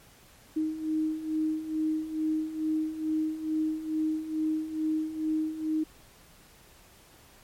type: beating tone pair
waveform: sine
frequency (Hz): 311.1 / 313.4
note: D#4 / D#4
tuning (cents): 0 / +13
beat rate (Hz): 2.3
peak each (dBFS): -33 / -28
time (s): 0.56-5.84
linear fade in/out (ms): 10
effects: pink hiss -56 dBFS RMS until 7.43 s + MP3 64 kbps